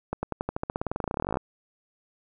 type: accelerating click train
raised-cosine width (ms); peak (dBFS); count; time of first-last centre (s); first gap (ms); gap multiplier
1; -14; 29; 0.13-1.371; 100; 0.93
effects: none